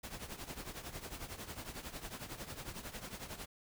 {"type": "noise with tremolo", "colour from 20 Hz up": "pink", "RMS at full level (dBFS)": -43, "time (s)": [0.03, 3.46], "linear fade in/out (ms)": 10, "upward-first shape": "triangle", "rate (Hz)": 11, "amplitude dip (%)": 80, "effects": []}